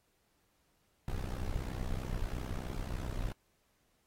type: noise with amplitude modulation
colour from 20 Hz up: brown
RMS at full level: -33 dBFS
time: 1.08-3.32 s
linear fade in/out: 0 ms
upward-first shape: sine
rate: 63.1 Hz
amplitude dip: 95%
effects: pink hiss -75 dBFS RMS until 4.06 s + AAC 48 kbps